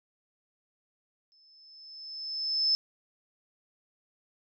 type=tone with exponential growth; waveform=sine; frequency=5250 Hz; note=E8; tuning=8 cents flat; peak=-21 dBFS; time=1.32-2.75 s; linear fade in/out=0 ms; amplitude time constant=310 ms; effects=none